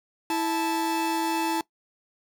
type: tone pair together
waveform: 45% pulse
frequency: 327.8 / 875 Hz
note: E4 / A5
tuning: -10 / -10 cents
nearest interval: octave + perfect fourth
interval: 1700 cents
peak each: -27 dBFS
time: 0.3-1.61 s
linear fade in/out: 2 ms
effects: noise-tail reverb RT60 0.1 s tail -20 dB re dry